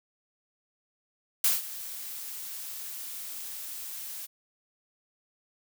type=noise with ADSR envelope; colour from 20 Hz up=blue; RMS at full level=-22 dBFS; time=1.44-4.27 s; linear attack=4 ms; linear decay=170 ms; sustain=-17 dB; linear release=24 ms; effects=none